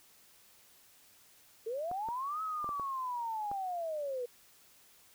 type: linear two-way sweep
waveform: sine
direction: up then down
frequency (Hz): 428.2 to 1296 to 476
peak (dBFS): -34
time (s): 1.66-4.26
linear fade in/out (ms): 10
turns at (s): 2.42
type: clicks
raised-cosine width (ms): 1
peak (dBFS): -30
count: 6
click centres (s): 1.914 / 2.087 / 2.644 / 2.691 / 2.797 / 3.515
effects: white hiss -62 dBFS RMS until 5.14 s